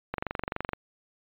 click train, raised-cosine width 0.5 ms, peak -15 dBFS, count 15, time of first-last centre 0.14-0.733 s, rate 23.6 Hz, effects resampled to 8000 Hz

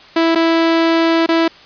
sawtooth tone with dropouts, 329.6 Hz, E4, in tune, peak -7 dBFS, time 0.16-1.48 s, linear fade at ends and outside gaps 5 ms, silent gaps 0.35-0.356 / 1.263-1.288 s, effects white hiss -41 dBFS RMS until 1.65 s + resampled to 11025 Hz

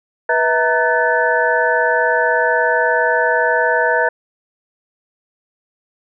sine tone cluster, 489.7 / 646 / 922 / 1504 / 1741 Hz, B4 / E5 / A#5 / F#6 / A6, -15 / -35 / -19 / +28 / -19 cents, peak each -19 dBFS, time 0.29-4.09 s, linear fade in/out 5 ms, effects none

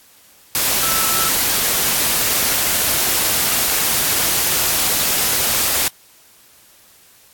sine tone in noise, 1318.5 Hz, E6, in tune, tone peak -24 dBFS, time 0.83-1.29 s, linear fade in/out 0 ms, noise white, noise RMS -17 dBFS, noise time 0.55-5.88 s, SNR -10 dB, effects white hiss -49 dBFS RMS until 7.33 s + AAC 64 kbps

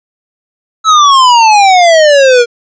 square exponential sweep, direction down, 1318.5 to 467.6 Hz, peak -3 dBFS, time 0.84-2.46 s, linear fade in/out 50 ms, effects resampled to 16000 Hz

